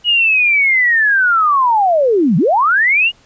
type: linear two-way sweep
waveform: sine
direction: down then up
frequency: 2918 to 146.83 to 2918 Hz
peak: -9 dBFS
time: 0.04-3.12 s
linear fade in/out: 50 ms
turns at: 2.37 s
effects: pink hiss -50 dBFS RMS until 3.25 s + resampled to 16000 Hz